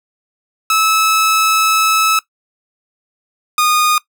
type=tone pair in turn; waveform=sawtooth; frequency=1300 / 1228.6 Hz; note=E6 / D#6; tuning=-24 / -22 cents; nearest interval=minor second; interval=98 cents; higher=first; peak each=-7 dBFS; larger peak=neither; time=0.7-2.19 / 3.58-3.98 s; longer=first; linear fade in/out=2 ms; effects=noise-tail reverb RT60 0.1 s tail -19 dB re dry